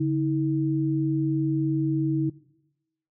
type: tone pair together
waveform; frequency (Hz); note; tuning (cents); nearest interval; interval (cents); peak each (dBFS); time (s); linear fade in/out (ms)
sine; 142.67 / 319.6; D3 / D#4; -50 / +47; octave + major second; 1397; -24; 0-2.3; 10
effects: noise-tail reverb RT60 0.9 s tail -20 dB re dry